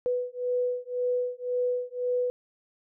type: beating tone pair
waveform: sine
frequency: 493.9 / 495.8 Hz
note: B4 / B4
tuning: 0 / +7 cents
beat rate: 1.9 Hz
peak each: -29 dBFS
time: 0.06-2.3 s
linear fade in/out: 0 ms
effects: none